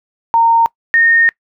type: tone pair in turn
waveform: sine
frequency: 920 / 1840 Hz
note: A#5 / A#6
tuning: -23 / -23 cents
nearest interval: octave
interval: 1200 cents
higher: second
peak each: -7 dBFS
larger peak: neither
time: 0.34-0.66 / 0.94-1.29 s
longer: second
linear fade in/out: 0 ms
effects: noise-tail reverb RT60 0.1 s tail -23 dB re dry